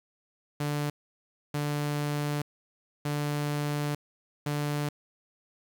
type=tone bursts at uneven times; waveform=sawtooth; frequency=146.83 Hz; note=D3; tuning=in tune; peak=-24 dBFS; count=4; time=0.6-0.9 / 1.54-2.42 / 3.05-3.95 / 4.46-4.89 s; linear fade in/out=5 ms; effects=9-bit